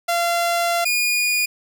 sawtooth tone pair in turn, 687 / 2443 Hz, F5 / D#7, -29 / -32 cents, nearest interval octave + minor seventh, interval 2197 cents, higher second, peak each -14 / -14 dBFS, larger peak neither, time 0.08-0.85 / 0.85-1.46 s, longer first, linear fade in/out 10 ms, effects none

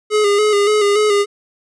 square tone with vibrato, 415.3 Hz, G#4, in tune, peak -12 dBFS, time 0.1-1.26 s, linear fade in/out 50 ms, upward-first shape square, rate 3.5 Hz, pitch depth 38 cents each way, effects resampled to 22050 Hz

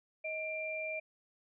sine tone pair together, 630 / 2373 Hz, D#5 / D7, +21 / +17 cents, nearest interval octave + major seventh, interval 2296 cents, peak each -39 / -38 dBFS, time 0.24-1 s, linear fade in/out 10 ms, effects none

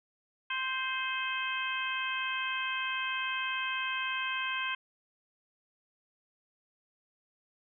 harmonic tone with a mistuned harmonic, 523.3 Hz, C5, in tune, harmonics 2 / 3 / 4 / 5 / 6, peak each -37 / -36 / -41 / -36 / -39 dBFS, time 0.5-4.75 s, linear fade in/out 5 ms, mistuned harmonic 5, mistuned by -28 cents, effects none

